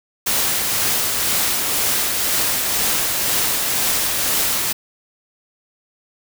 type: noise with tremolo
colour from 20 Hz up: white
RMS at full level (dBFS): -18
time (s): 0.26-4.73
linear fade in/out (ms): 10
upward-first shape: triangle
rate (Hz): 2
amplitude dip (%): 30
effects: none